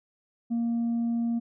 sine tone with tanh clipping, 233.5 Hz, A#3, 3 cents sharp, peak -25 dBFS, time 0.5-1.4 s, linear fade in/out 20 ms, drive 1 dB, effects none

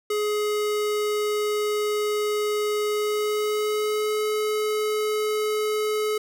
square tone with pitch glide, 420 to 426.8 Hz, G#4 to G#4, +19 to +47 cents, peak -23 dBFS, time 0.1-6.18 s, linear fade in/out 5 ms, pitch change +28 cents, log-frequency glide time 2.89-4.25 s, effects none

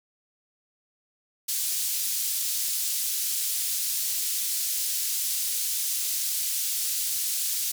white band-pass noise, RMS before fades -28 dBFS, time 1.48-7.72 s, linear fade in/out 10 ms, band 4400 to 16000 Hz, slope 12 dB/octave, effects none

